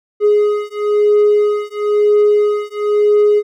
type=beating tone pair; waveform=triangle; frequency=416.4 / 417.4 Hz; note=G#4 / G#4; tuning=+5 / +9 cents; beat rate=1 Hz; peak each=-11 dBFS; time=0.2-3.43 s; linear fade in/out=50 ms; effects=tanh soft clip ceiling -1 dBFS